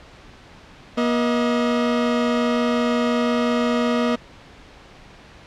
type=tone pair together; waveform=30% pulse; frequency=239.6 / 631.8 Hz; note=A#3 / D#5; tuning=+48 / +26 cents; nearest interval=octave + perfect fourth; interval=1678 cents; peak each=-16 / -22 dBFS; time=0.97-4.16 s; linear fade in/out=10 ms; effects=pink hiss -45 dBFS RMS until 5.46 s + low-pass 4000 Hz 12 dB/octave